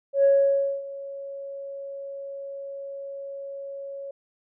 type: tone with ADSR envelope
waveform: sine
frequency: 554 Hz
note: C#5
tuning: 1 cent flat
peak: -13 dBFS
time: 0.13-4.11 s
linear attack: 110 ms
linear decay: 580 ms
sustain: -20 dB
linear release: 4 ms
effects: tanh soft clip ceiling -11 dBFS